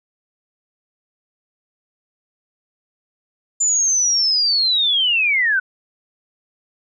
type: linear sweep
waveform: sine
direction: down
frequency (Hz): 7140 to 1463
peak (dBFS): -14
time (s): 3.6-5.6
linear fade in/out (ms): 10
effects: none